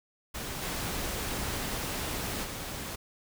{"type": "noise with level steps", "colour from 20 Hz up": "pink", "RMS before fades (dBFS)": [-37, -34, -38], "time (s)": [0.34, 2.96], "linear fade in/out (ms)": 10, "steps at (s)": [0.61, 2.43], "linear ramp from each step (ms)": 20, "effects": []}